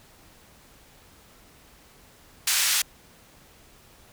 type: band-pass noise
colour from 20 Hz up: white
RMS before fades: -23 dBFS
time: 2.47-2.82 s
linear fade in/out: 5 ms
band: 1600 to 9100 Hz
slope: 12 dB/octave
effects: pink hiss -54 dBFS RMS until 4.12 s